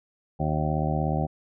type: harmonic tone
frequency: 76.7 Hz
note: D#2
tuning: 24 cents flat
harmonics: 1 / 2 / 3 / 4 / 5 / 7 / 8 / 9 / 10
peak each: -31 / -26 / -33 / -35 / -37 / -35 / -36 / -35 / -32 dBFS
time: 0.39-1.27 s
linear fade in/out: 20 ms
effects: none